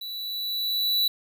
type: tone with level ramp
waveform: square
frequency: 3949 Hz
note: B7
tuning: 1 cent flat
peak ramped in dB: -34 to -20 dBFS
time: 0.01-1.08 s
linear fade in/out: 5 ms
effects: 10-bit